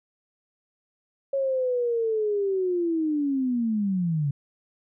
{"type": "linear sweep", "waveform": "sine", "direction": "down", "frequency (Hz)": [552, 137.3], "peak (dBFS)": -22, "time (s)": [1.33, 4.31], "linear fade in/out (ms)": 5, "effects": []}